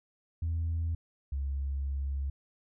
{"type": "tone pair in turn", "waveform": "sine", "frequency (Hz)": [82.41, 68.93], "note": ["E2", "C#2"], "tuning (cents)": [0, -9], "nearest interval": "minor third", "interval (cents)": 309, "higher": "first", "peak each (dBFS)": [-27, -29], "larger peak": "first", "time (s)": [[0.42, 0.95], [1.32, 2.3]], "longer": "second", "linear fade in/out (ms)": 5, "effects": ["tanh soft clip ceiling -26 dBFS"]}